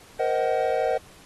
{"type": "chord", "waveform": "triangle", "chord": "C half-diminished seventh", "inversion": "third", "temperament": "just", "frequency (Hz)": [470.9, 523.3, 627.9, 753.5], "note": ["Bb4", "C5", "Eb5", "Gb5"], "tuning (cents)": [18, 0, 16, 31], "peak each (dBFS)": -25, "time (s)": [0.19, 0.98], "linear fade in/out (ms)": 10, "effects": ["pink hiss -51 dBFS RMS until 1.25 s", "AAC 32 kbps"]}